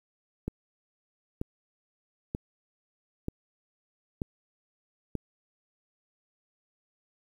click train, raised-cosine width 3 ms, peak -18 dBFS, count 6, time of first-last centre 0.48-5.153 s, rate 1.07 Hz, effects 9-bit

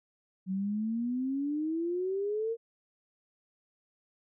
sine exponential sweep, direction up, 185 to 466.2 Hz, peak -29 dBFS, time 0.46-2.57 s, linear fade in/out 50 ms, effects none

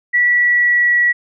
sine tone with pitch glide, 1948 to 1933.4 Hz, B6 to B6, -24 to -37 cents, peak -10 dBFS, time 0.13-1.13 s, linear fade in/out 20 ms, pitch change -13 cents, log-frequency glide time 0.28-0.96 s, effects none

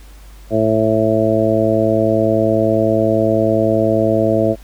harmonic tone, 110 Hz, A2, in tune, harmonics 1 / 2 / 3 / 4 / 5 / 6, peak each -21 / -20 / -18 / -21 / -18 / -17 dBFS, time 0.5-4.56 s, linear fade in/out 50 ms, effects added 50 Hz sine -36 dBFS peak until 4.63 s + pink hiss -47 dBFS RMS until 4.63 s

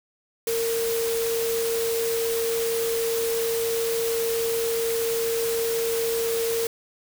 sine tone in noise, 459.1 Hz, A#4, 26 cents flat, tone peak -23 dBFS, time 0.47-6.67 s, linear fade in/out 2 ms, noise white, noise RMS -31 dBFS, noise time 0.47-6.67 s, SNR +5 dB, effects none

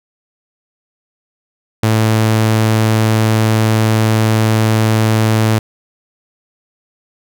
sawtooth tone, 110 Hz, A2, in tune, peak -6 dBFS, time 1.83-5.59 s, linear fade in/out 5 ms, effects none

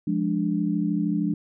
sine chord, D diminished, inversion first, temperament equal, 174.61 / 207.7 / 293.7 Hz, F3 / Ab3 / D4, 0 / 0 / 0 cents, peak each -26 dBFS, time 0.07-1.34 s, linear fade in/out 5 ms, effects none

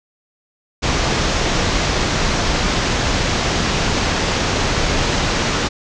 pink low-pass noise, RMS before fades -18 dBFS, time 0.82-5.69 s, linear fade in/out 20 ms, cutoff 6800 Hz, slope 48 dB/octave, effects none

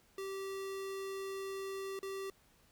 square tone with dropouts, 388.4 Hz, G4, 16 cents flat, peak -40 dBFS, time 0.18-2.3 s, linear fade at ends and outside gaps 2 ms, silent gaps 1.991-2.029 s, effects pink hiss -68 dBFS RMS until 2.71 s

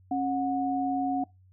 sine tone pair together, 272.9 / 731 Hz, C#4 / F#5, -27 / -21 cents, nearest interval octave + perfect fourth, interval 1706 cents, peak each -28 dBFS, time 0.11-1.24 s, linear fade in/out 5 ms, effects noise-tail reverb RT60 0.2 s tail -22 dB re dry + added 93 Hz sine -55 dBFS peak until 1.52 s

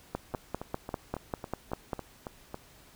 two click trains, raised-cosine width 1 ms, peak -23 / -17 dBFS, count 9 / 10, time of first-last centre 0.34-2.544 / 0.15-1.932 s, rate 3.63 / 5.05 Hz, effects pink hiss -57 dBFS RMS until 2.95 s

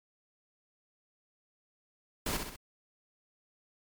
pink noise with echo, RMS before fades -33 dBFS, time 2.26-2.37 s, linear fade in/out 5 ms, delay 64 ms, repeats 3, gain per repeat -5 dB, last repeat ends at 2.562 s, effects MP3 96 kbps

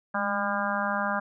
harmonic tone with a mistuned harmonic, 201.4 Hz, G3, 47 cents sharp, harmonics 1 / 3 / 4 / 5 / 6 / 7 / 8, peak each -33 / -33 / -33 / -33 / -33 / -33 / -33 dBFS, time 0.14-1.2 s, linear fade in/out 10 ms, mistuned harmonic 1, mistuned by +43 cents, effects none

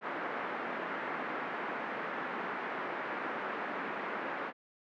white band-pass noise, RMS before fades -38 dBFS, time 0.01-4.53 s, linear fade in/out 50 ms, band 200 to 1800 Hz, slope 24 dB/octave, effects none

